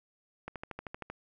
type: click train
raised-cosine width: 0.5 ms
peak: -24 dBFS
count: 9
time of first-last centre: 0.48-1.1 s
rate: 12.9 Hz
effects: none